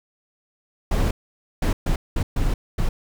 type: noise bursts at uneven times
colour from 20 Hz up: brown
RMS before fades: -20 dBFS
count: 6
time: 0.91-1.11 / 1.62-1.73 / 1.86-1.96 / 2.16-2.23 / 2.36-2.54 / 2.78-2.89 s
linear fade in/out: 5 ms
effects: none